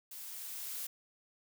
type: noise with level ramp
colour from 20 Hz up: blue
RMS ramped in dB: -47 to -40 dBFS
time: 0.11-0.87 s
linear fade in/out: 5 ms
effects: none